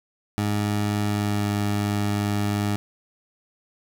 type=tone with pitch glide; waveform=20% pulse; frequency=103.83 to 102.82 Hz; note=G#2 to G#2; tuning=0 to -17 cents; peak=-17 dBFS; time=0.38-2.76 s; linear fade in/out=0 ms; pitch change=-17 cents; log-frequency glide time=1-1.5 s; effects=none